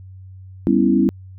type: chord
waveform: sine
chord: C# half-diminished seventh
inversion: second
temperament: equal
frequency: 196 / 246.9 / 277.2 / 329.6 Hz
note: G3 / B3 / C#4 / E4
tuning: 0 / 0 / 0 / 0 cents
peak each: -18 dBFS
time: 0.67-1.09 s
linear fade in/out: 0 ms
effects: added 94 Hz sine -36 dBFS peak until 1.38 s